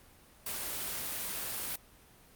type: noise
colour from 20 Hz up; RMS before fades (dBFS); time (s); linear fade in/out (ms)
white; -37; 0.46-1.76; 5
effects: pink hiss -59 dBFS RMS until 2.35 s + Opus 32 kbps